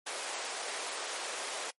pink high-pass noise, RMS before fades -38 dBFS, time 0.06-1.71 s, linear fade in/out 10 ms, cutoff 450 Hz, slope 24 dB/octave, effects noise-tail reverb RT60 0.1 s tail -23 dB re dry + MP3 48 kbps

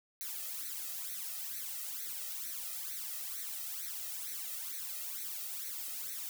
blue noise with flanger, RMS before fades -41 dBFS, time 0.21-6.29 s, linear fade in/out 0 ms, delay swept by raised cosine 0.49 to 1.59 ms, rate 2.2 Hz, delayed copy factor +1, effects none

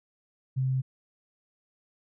sine tone, 131 Hz, C3, 2 cents sharp, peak -24 dBFS, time 0.56-0.82 s, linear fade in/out 20 ms, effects none

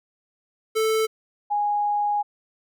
square / sine tone pair in turn, 440 / 826.5 Hz, A4 / G#5, 0 / -9 cents, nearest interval major seventh, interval 1091 cents, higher second, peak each -20 dBFS, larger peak neither, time 0.75-1.07 / 1.5-2.23 s, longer second, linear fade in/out 20 ms, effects none

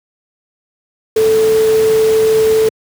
sine tone in noise, 440 Hz, A4, in tune, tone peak -8 dBFS, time 1.16-2.69 s, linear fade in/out 5 ms, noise pink, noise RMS -24 dBFS, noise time 1.16-2.69 s, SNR +13 dB, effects high-pass 100 Hz 12 dB/octave

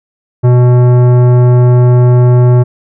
sine tone with tanh clipping, 123.47 Hz, B2, in tune, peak -5 dBFS, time 0.43-2.64 s, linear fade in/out 20 ms, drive 15 dB, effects none

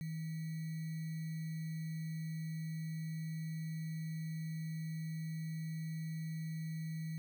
sine tone with sample-and-hold, 160.2 Hz, E3, 49 cents flat, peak -38 dBFS, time 0.01-7.18 s, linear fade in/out 0 ms, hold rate 2100 Hz, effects none

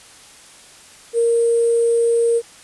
sine tone with sample-and-hold, 466.2 Hz, A#4, in tune, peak -13 dBFS, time 1.13-2.42 s, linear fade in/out 50 ms, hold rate 8820 Hz, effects white hiss -44 dBFS RMS until 2.63 s + resampled to 24000 Hz

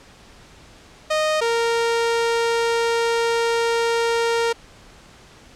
sawtooth tone pair in turn, 619 / 463.7 Hz, D#5 / A#4, -9 / -9 cents, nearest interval perfect fourth, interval 500 cents, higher first, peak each -14 dBFS, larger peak neither, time 1.1-1.41 / 1.41-4.53 s, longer second, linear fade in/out 10 ms, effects pink hiss -47 dBFS RMS until 5.55 s + low-pass 7000 Hz 12 dB/octave

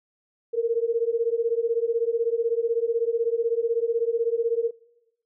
sine beating tone pair, 455.4 / 471.4 Hz, A#4 / A#4, -40 / +19 cents, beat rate 16 Hz, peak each -24 dBFS, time 0.53-4.71 s, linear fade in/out 20 ms, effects noise-tail reverb RT60 0.9 s tail -22 dB re dry

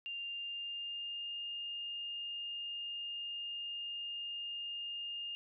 sine tone with pitch glide, 2794 to 2823 Hz, F7 to F7, 0 to +18 cents, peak -39 dBFS, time 0.06-5.35 s, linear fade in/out 0 ms, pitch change +18 cents, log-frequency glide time 0.19-1.37 s, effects none

